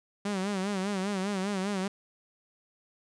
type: tone with vibrato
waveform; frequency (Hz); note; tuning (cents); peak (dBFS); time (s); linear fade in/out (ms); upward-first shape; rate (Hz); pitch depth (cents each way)
sawtooth; 196; G3; 0; -25; 0.25-1.88; 5; sine; 5; 98
effects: resampled to 22050 Hz